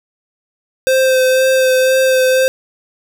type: tone with vibrato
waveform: square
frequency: 520 Hz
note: C5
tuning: 11 cents flat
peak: -10 dBFS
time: 0.87-2.48 s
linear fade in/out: 0 ms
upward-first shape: sine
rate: 2 Hz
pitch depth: 17 cents each way
effects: 7-bit